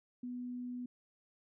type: tone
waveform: sine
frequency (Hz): 246.9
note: B3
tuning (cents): 0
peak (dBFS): -39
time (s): 0.23-0.86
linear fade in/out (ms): 5
effects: none